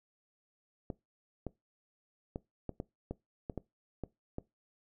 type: clicks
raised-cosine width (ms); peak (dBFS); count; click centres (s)
2; -24; 10; 0.902 / 1.467 / 2.359 / 2.693 / 2.801 / 3.11 / 3.498 / 3.577 / 4.037 / 4.384
effects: noise-tail reverb RT60 0.2 s tail -21 dB re dry